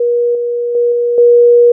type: tone with level steps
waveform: sine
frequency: 478.8 Hz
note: A#4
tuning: 46 cents sharp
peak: -9 / -13 / -8 / -10 / -3 dBFS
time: 0-1.72 s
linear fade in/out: 5 ms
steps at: 0.35 / 0.75 / 0.92 / 1.18 s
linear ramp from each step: 2 ms
effects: none